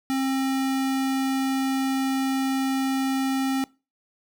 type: tone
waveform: square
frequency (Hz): 266.9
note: C4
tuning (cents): +35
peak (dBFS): -23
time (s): 0.1-3.64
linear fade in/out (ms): 0
effects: noise-tail reverb RT60 0.3 s tail -23 dB re dry